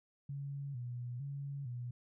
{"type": "tone with vibrato", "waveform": "sine", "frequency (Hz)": 130.9, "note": "C3", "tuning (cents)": 1, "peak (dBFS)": -39, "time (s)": [0.29, 1.91], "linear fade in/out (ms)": 5, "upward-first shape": "square", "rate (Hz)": 1.1, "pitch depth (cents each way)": 120, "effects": []}